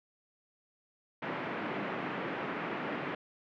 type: band-pass noise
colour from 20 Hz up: pink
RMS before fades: -37 dBFS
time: 1.22-3.15 s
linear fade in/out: 5 ms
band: 170 to 2400 Hz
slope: 24 dB/octave
effects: none